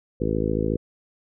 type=harmonic tone; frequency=53.9 Hz; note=A1; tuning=35 cents flat; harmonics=1 / 2 / 3 / 4 / 5 / 6 / 7 / 8 / 9; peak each=-30 / -30 / -30 / -30 / -30 / -30 / -30 / -30 / -30 dBFS; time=0.2-0.77 s; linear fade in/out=10 ms; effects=none